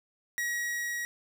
45% pulse tone with level ramp, 1906 Hz, A#6, 38 cents sharp, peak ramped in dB -29 to -32 dBFS, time 0.38-1.05 s, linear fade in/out 0 ms, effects none

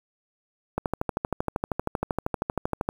click train, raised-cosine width 1 ms, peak -11 dBFS, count 28, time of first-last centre 0.78-2.889 s, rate 12.8 Hz, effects 7-bit

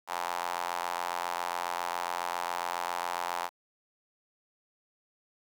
sawtooth tone with high-pass filter, 87.31 Hz, F2, in tune, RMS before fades -34 dBFS, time 0.07-3.5 s, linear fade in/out 50 ms, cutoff 880 Hz, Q 3.3, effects 9-bit

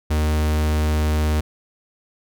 45% pulse tone, 76.6 Hz, D#2, 27 cents flat, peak -17 dBFS, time 0.1-1.41 s, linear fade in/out 10 ms, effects none

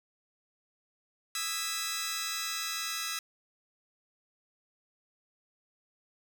10% pulse chord, E major seventh, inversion third, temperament just, 1236.1 / 1318.5 / 1648.1 / 1977.8 Hz, D#6 / E6 / G#6 / B6, -12 / 0 / -14 / +2 cents, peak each -34 / -29 / -32 / -29 dBFS, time 1.35-3.19 s, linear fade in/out 2 ms, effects none

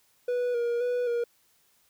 triangle tone with vibrato, 482.4 Hz, B4, 41 cents flat, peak -23 dBFS, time 0.28-1.24 s, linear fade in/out 5 ms, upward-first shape square, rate 1.9 Hz, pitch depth 30 cents each way, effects white hiss -66 dBFS RMS until 1.89 s

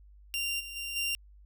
sawtooth tone with level steps, 2778 Hz, F7, 10 cents flat, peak -27 / -37 / -32 / -26 dBFS, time 0.34-1.15 s, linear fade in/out 0 ms, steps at 0.59 / 0.75 / 0.95 s, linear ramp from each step 20 ms, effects added 50 Hz sine -52 dBFS peak until 1.45 s

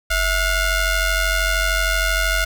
sawtooth ring-modulated tone, 698.5 Hz, F5, in tune, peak -10 dBFS, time 0.1-2.45 s, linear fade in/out 10 ms, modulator 745 Hz, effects none

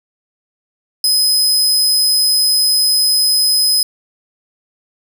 sawtooth tone, 5050 Hz, D#8, 25 cents sharp, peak -8 dBFS, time 1.04-3.83 s, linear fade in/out 2 ms, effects none

